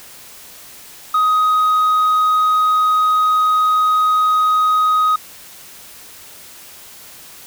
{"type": "tone with tanh clipping", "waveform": "triangle", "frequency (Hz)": 1255, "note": "D#6", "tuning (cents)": 15, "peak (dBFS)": -12, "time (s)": [1.14, 5.16], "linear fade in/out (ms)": 5, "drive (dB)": 7, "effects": ["white hiss -39 dBFS RMS until 7.46 s"]}